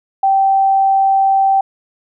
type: tone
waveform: sine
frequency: 778 Hz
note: G5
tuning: 13 cents flat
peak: -9 dBFS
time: 0.23-1.61 s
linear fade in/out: 5 ms
effects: none